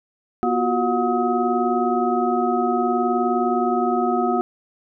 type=tone cluster; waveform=sine; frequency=242.5 / 353.1 / 372.5 / 723 / 1269 Hz; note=B3 / F4 / F#4 / F#5 / D#6; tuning=-31 / +19 / +12 / -40 / +34 cents; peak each=-23 / -26 / -24 / -22 / -26 dBFS; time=0.43-4.41 s; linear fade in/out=0 ms; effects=none